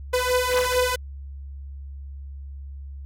sawtooth beating tone pair, 498.7 / 503.2 Hz, B4 / B4, +17 / +32 cents, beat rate 4.5 Hz, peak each -19 dBFS, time 0.13-0.96 s, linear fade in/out 10 ms, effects added 69 Hz sine -34 dBFS peak until 3.05 s + AAC 48 kbps

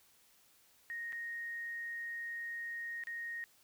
sine tone with dropouts, 1864.7 Hz, A#6, in tune, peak -39 dBFS, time 0.9-3.44 s, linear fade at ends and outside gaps 0 ms, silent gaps 1.123-1.129 / 3.037-3.071 s, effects white hiss -67 dBFS RMS until 3.63 s

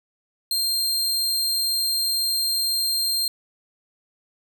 sawtooth tone, 4186 Hz, C8, in tune, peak -18 dBFS, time 0.51-3.28 s, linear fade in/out 2 ms, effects none

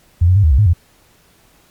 sine tone with pitch steps, 86.1 / 91.7 / 101.4 / 77.6 / 64.9 / 105.4 / 86.2 Hz, F2 / F#2 / G#2 / D#2 / C2 / G#2 / F2, -24 / -15 / -41 / -4 / -13 / +26 / -22 cents, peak -7 dBFS, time 0.21-0.735 s, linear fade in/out 10 ms, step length 75 ms, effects pink hiss -52 dBFS RMS until 1.7 s + MP3 96 kbps

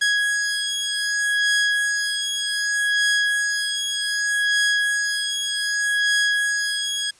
sawtooth beating tone pair, 1661.2 / 1661.85 Hz, G#6 / G#6, 0 / +1 cents, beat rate 0.65 Hz, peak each -18 / -20 dBFS, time 0.01-7.11 s, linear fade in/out 10 ms, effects white hiss -54 dBFS RMS until 7.19 s + resampled to 22050 Hz

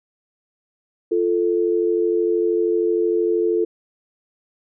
sine tone pair together, 347.1 / 440.1 Hz, F4 / A4, -11 / 0 cents, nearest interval major third, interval 411 cents, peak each -19 dBFS, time 1.11-3.65 s, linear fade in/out 10 ms, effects none

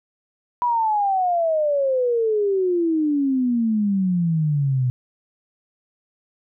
sine exponential sweep, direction down, 987.8 to 123.47 Hz, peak -17 dBFS, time 0.62-4.9 s, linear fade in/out 0 ms, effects none

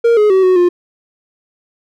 triangle tone with pitch steps, 466.5 / 421.3 / 379.5 / 370 / 353.5 Hz, A#4 / G#4 / F#4 / F#4 / F4, +1 / +25 / +44 / 0 / +21 cents, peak -5 dBFS, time 0.04-0.69 s, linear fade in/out 10 ms, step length 130 ms, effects none

